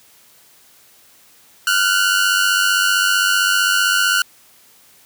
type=tone pair together; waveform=sawtooth; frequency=1400 / 1495.5 Hz; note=F6 / F#6; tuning=+4 / +18 cents; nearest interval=minor second; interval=114 cents; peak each=-13 dBFS; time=1.67-4.22 s; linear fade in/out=2 ms; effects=white hiss -50 dBFS RMS until 5.05 s + high-pass 60 Hz 12 dB/octave